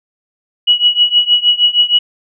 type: tone with tremolo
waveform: sine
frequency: 2923 Hz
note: F#7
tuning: 22 cents flat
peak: -4 dBFS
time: 0.67-1.99 s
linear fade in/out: 10 ms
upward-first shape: triangle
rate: 6.4 Hz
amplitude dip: 95%
effects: none